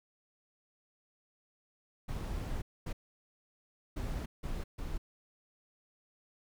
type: noise bursts at uneven times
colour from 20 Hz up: brown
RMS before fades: -37 dBFS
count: 5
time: 2.08-2.62 / 2.86-2.93 / 3.96-4.26 / 4.43-4.64 / 4.78-4.98 s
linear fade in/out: 10 ms
effects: none